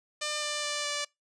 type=tone with pitch steps; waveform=5% pulse; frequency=599 / 593.8 / 588.7 / 583.6 Hz; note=D5 / D5 / D5 / D5; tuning=+34 / +19 / +4 / -11 cents; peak=-19 dBFS; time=0.21-1.05 s; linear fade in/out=10 ms; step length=210 ms; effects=noise-tail reverb RT60 0.2 s tail -25 dB re dry + resampled to 22050 Hz